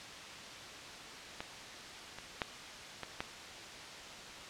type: clicks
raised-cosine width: 0.3 ms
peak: -23 / -28 / -16 / -23 / -19 dBFS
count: 5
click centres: 1.405 / 2.186 / 2.418 / 3.033 / 3.205 s
effects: white hiss -47 dBFS RMS until 4.49 s + low-pass 5000 Hz 12 dB/octave